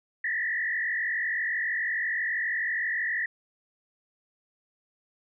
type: tone with frequency modulation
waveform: sine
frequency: 1856 Hz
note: A#6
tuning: 8 cents flat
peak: -26 dBFS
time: 0.24-3.26 s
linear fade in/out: 5 ms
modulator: 46.2 Hz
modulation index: 2.4
effects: none